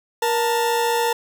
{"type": "tone pair together", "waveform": "40% pulse", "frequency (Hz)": [472.1, 889.8], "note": ["A#4", "A5"], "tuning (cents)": [22, 19], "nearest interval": "major seventh", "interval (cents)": 1097, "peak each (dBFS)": -20, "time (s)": [0.22, 1.13], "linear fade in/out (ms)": 5, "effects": []}